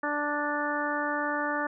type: harmonic tone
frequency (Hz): 293.7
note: D4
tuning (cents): 0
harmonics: 1 / 2 / 3 / 4 / 5 / 6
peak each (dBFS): -34 / -34 / -34 / -34 / -34 / -34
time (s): 0.03-1.67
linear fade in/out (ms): 5
effects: none